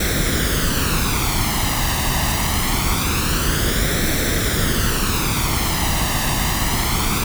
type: noise with flanger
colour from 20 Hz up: pink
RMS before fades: -19 dBFS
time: 0-7.24 s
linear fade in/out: 5 ms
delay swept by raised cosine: 0.52 to 1.06 ms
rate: 0.24 Hz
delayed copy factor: +0.6
effects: none